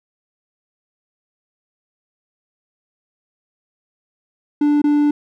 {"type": "tone with dropouts", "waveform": "triangle", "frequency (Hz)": 293.7, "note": "D4", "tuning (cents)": 0, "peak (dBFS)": -10, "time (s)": [4.61, 5.11], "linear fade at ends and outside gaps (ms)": 5, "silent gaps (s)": [4.818, 4.84], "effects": []}